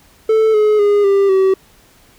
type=tone with pitch steps; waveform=triangle; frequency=440 / 424.8 / 410.1 / 395.9 / 382.2 Hz; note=A4 / G#4 / G#4 / G4 / G4; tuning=0 / +39 / -22 / +17 / -44 cents; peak=-7 dBFS; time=0.29-1.54 s; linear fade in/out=5 ms; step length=250 ms; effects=pink hiss -49 dBFS RMS until 2.18 s